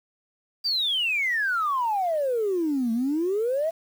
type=exponential two-way sweep; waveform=sine; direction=down then up; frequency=4802 to 221.8 to 674 Hz; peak=-21 dBFS; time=0.64-3.71 s; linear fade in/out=20 ms; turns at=2.92 s; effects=tanh soft clip ceiling -18 dBFS + 8-bit